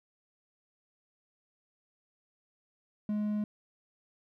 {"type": "tone", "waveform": "triangle", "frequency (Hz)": 210, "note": "G#3", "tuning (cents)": 19, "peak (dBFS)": -27, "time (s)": [3.09, 3.44], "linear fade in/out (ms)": 2, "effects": []}